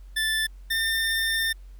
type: tone pair in turn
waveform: 25% pulse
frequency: 1760 / 1804.3 Hz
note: A6 / A6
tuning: 0 / +43 cents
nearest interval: unison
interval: 43 cents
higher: second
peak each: -19 dBFS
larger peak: neither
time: 0.16-0.47 / 0.7-1.53 s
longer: second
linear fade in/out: 10 ms
effects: added 46 Hz sine -41 dBFS peak until 1.79 s + pink hiss -64 dBFS RMS until 1.79 s